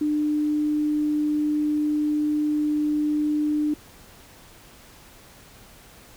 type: tone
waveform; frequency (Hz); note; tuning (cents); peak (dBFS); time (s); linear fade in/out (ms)
sine; 299.9; D4; +36; -20; 0.01-3.74; 5
effects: pink hiss -49 dBFS RMS until 6.16 s